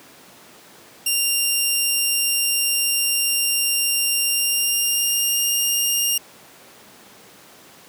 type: tone with pitch glide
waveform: 10% pulse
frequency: 2787 to 2816 Hz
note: F7 to F7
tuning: -4 to +14 cents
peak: -10 dBFS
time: 1.06-6.18 s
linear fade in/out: 5 ms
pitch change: +18 cents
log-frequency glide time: 4.23-5.44 s
effects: pink hiss -46 dBFS RMS until 7.88 s + high-pass 200 Hz 12 dB/octave